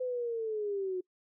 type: linear sweep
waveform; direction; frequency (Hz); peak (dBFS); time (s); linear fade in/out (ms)
sine; down; 512 to 361.1; -31; 0-1.01; 10
effects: noise-tail reverb RT60 0.1 s tail -24 dB re dry